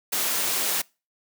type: noise with amplitude modulation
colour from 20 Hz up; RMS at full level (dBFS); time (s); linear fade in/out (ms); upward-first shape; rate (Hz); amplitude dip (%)
white; -24; 0.12-0.82; 10; sine; 184; 25
effects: noise-tail reverb RT60 0.3 s tail -25 dB re dry + high-pass 200 Hz 12 dB/octave